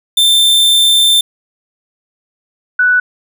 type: tone pair in turn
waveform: 45% pulse / sine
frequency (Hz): 3566 / 1483.4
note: A7 / F#6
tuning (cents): +22 / +4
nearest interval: octave + minor third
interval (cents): 1518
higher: first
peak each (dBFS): -7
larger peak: neither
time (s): 0.17-1.21 / 2.79-3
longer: first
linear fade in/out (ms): 5
effects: none